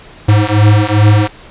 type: beating tone pair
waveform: square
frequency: 103.83 / 106.33 Hz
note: G#2 / G#2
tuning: 0 / +41 cents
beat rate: 2.5 Hz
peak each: -10 dBFS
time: 0.28-1.28 s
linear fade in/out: 10 ms
effects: pink hiss -37 dBFS RMS until 1.5 s + resampled to 8000 Hz